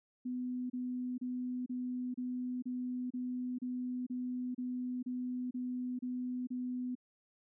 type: tone bursts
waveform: sine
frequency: 250 Hz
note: B3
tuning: 21 cents sharp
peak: -35 dBFS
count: 14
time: 0.25-6.953 s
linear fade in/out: 10 ms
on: 450 ms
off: 31 ms
effects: none